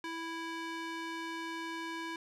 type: tone with band-pass filter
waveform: square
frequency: 329.6 Hz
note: E4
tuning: in tune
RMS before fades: -40 dBFS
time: 0.04-2.16 s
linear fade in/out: 2 ms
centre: 1800 Hz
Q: 0.67
effects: none